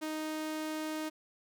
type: tone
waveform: sawtooth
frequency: 311 Hz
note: D#4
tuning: 1 cent flat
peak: -31 dBFS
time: 0.01-1.1 s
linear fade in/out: 20 ms
effects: none